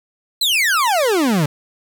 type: exponential sweep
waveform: 40% pulse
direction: down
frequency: 4200 to 138.59 Hz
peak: -13 dBFS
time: 0.41-1.46 s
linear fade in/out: 5 ms
effects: none